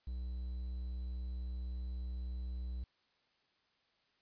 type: tone with quantisation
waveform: triangle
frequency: 61.7 Hz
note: B1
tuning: 1 cent flat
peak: -36 dBFS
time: 0.07-2.84 s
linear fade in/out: 5 ms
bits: 11
effects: white hiss -75 dBFS RMS until 4.21 s + resampled to 11025 Hz